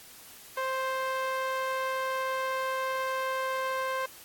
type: tone with band-pass filter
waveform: sawtooth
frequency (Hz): 525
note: C5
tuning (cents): +6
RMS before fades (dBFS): -31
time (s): 0.57-4.06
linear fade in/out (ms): 5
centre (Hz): 1200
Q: 1.1
effects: white hiss -50 dBFS RMS until 4.24 s + AAC 64 kbps